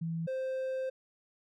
sine / triangle tone pair in turn, 164.81 / 523.2 Hz, E3 / C5, 0 / 0 cents, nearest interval octave + minor sixth, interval 2000 cents, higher second, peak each -32 / -30 dBFS, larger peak second, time 0.01-0.27 / 0.27-0.9 s, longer second, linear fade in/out 10 ms, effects none

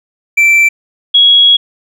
triangle / sine tone pair in turn, 2338 / 3325 Hz, D7 / G#7, -8 / +1 cents, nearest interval tritone, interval 609 cents, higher second, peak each -3 dBFS, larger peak neither, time 0.37-0.69 / 1.14-1.57 s, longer second, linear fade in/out 10 ms, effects none

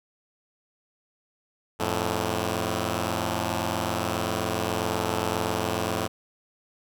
5% pulse tone pair together, 87.5 / 109.3 Hz, F2 / A2, +4 / -11 cents, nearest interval major third, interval 385 cents, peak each -17 dBFS, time 1.79-6.08 s, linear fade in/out 20 ms, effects none

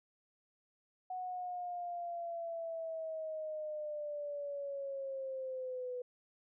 sine linear sweep, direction down, 740 to 493.9 Hz, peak -38 dBFS, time 1.1-6.02 s, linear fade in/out 5 ms, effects none

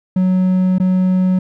triangle tone with dropouts, 185 Hz, F#3, in tune, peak -9 dBFS, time 0.16-1.39 s, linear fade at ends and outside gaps 5 ms, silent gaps 0.784-0.799 s, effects none

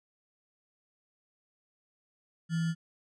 sine tone with sample-and-hold, 164.81 Hz, E3, in tune, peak -27 dBFS, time 2.49-2.75 s, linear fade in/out 50 ms, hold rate 1575 Hz, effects resampled to 22050 Hz

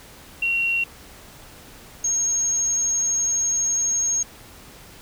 sine tone pair in turn, 2742 / 6522 Hz, F7 / G#8, -32 / -32 cents, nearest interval octave + minor third, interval 1500 cents, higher second, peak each -19 dBFS, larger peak neither, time 0.42-0.84 / 2.04-4.23 s, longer second, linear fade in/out 5 ms, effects pink hiss -45 dBFS RMS until 5.01 s

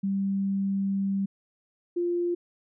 sine tone pair in turn, 196 / 348.6 Hz, G3 / F4, 0 / -3 cents, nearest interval minor seventh, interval 997 cents, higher second, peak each -24 dBFS, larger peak neither, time 0.03-1.26 / 1.96-2.35 s, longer first, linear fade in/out 10 ms, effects none

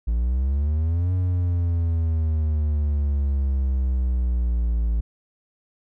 triangle exponential two-way sweep, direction up then down, 55.5 to 92 to 55.5 Hz, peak -17 dBFS, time 0.07-5.01 s, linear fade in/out 10 ms, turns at 1.13 s, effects none

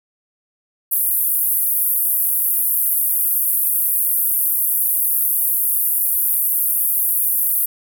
pink band-pass noise, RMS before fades -18 dBFS, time 0.91-7.66 s, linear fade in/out 10 ms, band 11000 to 16000 Hz, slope 48 dB/octave, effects none

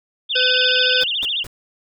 sine tone with vibrato, 3181 Hz, G7, 25 cents sharp, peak -19 dBFS, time 0.29-1.44 s, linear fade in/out 20 ms, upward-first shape sine, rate 14 Hz, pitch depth 250 cents each way
harmonic tone, 506 Hz, B4, 42 cents sharp, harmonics 1 / 3 / 5 / 7 / 9 / 10, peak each -23 / -20 / -26 / -19 / -29 / -24 dBFS, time 0.35-1.04 s, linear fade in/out 10 ms
pink noise bursts, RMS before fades -34 dBFS, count 3, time 1.01-1.468 s, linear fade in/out 0 ms, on 26 ms, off 190 ms
effects none

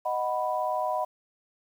sine chord, B major, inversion first, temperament equal, 622.3 / 740 / 987.8 Hz, D#5 / F#5 / B5, 0 / 0 / 0 cents, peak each -30 dBFS, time 0.05-1.05 s, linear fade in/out 10 ms, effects 9-bit

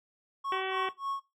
triangle tone with tremolo, 1100 Hz, C#6, 14 cents flat, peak -29 dBFS, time 0.44-1.2 s, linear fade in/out 10 ms, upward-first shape sine, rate 3.4 Hz, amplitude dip 100%
harmonic tone, 379.8 Hz, F#4, 45 cents sharp, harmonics 1 / 2 / 3 / 4 / 5 / 6 / 7 / 8 / 9, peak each -35 / -38 / -40 / -41 / -42 / -43 / -43 / -44 / -45 dBFS, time 0.52-0.89 s, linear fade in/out 2 ms
effects noise-tail reverb RT60 0.2 s tail -17 dB re dry + AAC 64 kbps

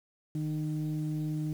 sine tone pair together, 154.01 / 306.6 Hz, D#3 / D#4, -17 / -25 cents, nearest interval octave, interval 1192 cents, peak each -30 / -34 dBFS, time 0.35-1.53 s, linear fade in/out 2 ms, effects tanh soft clip ceiling -25 dBFS + 9-bit

